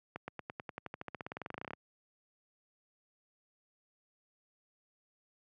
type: accelerating click train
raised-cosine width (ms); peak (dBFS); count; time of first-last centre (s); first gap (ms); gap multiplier
0.5; -25; 26; 0.16-1.734; 120; 0.94
effects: high-pass 100 Hz 12 dB/octave